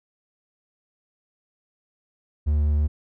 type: tone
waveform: triangle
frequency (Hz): 74.4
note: D2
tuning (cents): +23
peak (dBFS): -16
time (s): 2.46-2.88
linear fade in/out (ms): 20
effects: none

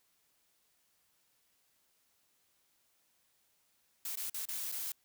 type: noise with dropouts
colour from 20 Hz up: blue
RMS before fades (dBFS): -39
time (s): 4.05-4.92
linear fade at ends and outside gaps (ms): 2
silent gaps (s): 4.155-4.172 / 4.298-4.343 / 4.454-4.487 / 4.717-4.722
effects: white hiss -74 dBFS RMS until 5.04 s

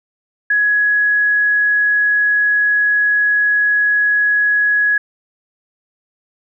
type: tone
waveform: sine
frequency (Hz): 1676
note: G#6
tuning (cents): +15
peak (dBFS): -11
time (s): 0.5-4.98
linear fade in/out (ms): 5
effects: none

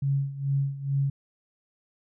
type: tone with tremolo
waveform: sine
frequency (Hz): 138.59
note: C#3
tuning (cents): 0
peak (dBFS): -21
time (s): 0.02-1.1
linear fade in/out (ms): 5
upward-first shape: sine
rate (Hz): 2.3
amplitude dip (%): 80
effects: none

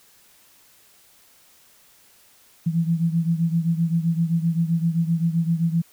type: beating tone pair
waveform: sine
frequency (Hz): 164.6 / 172.3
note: E3 / F3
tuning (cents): -2 / -23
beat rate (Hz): 7.7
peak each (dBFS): -20 / -24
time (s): 2.66-5.82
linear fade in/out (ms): 10
effects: white hiss -55 dBFS RMS until 5.92 s

